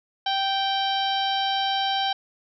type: harmonic tone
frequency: 781 Hz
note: G5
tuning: 7 cents flat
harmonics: 1 / 2 / 3 / 4 / 5 / 6 / 7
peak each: -24 / -33 / -39 / -28 / -31 / -38 / -39 dBFS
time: 0.26-2.13 s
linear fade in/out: 5 ms
effects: none